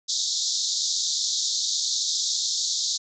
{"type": "band-pass noise", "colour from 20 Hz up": "pink", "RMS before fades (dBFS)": -26, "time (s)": [0.08, 2.98], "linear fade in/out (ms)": 20, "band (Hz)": [3600, 7200], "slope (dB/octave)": 96, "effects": []}